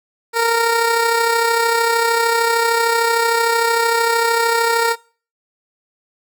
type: tone with amplitude modulation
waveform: 15% pulse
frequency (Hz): 462.5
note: A#4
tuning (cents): -14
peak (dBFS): -6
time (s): 0.33-4.96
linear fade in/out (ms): 50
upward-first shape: sine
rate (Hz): 33.2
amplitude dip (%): 40
effects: noise-tail reverb RT60 0.4 s tail -22 dB re dry